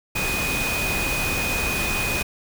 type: tone in noise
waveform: sine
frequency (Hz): 2489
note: D#7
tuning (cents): 0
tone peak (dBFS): -25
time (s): 0.15-2.23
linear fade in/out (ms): 10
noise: pink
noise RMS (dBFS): -26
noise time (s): 0.15-2.23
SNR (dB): -2
effects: none